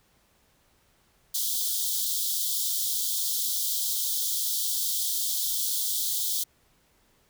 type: high-pass noise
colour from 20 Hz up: white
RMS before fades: -28 dBFS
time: 1.34-6.44 s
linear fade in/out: 10 ms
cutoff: 3200 Hz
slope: 96 dB/octave
effects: pink hiss -65 dBFS RMS until 7.29 s